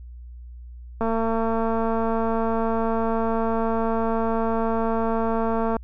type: click train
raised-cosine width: 1 ms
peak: -12 dBFS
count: 1076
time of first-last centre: 1.01-5.767 s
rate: 226 Hz
effects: added 60 Hz sine -37 dBFS peak until 5.83 s